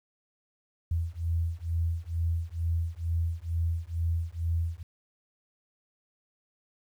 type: beating tone pair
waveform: sine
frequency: 82.41 / 84.61 Hz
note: E2 / E2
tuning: 0 / +46 cents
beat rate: 2.2 Hz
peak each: -30 dBFS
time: 0.91-4.83 s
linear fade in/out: 5 ms
effects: 10-bit